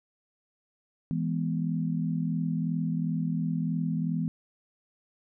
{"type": "chord", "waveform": "sine", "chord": "E major", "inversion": "none", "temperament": "equal", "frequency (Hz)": [164.81, 207.7, 246.9], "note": ["E3", "G#3", "B3"], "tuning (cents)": [0, 0, 0], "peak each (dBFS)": [-28, -34, -32], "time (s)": [1.11, 4.28], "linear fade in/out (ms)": 0, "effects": []}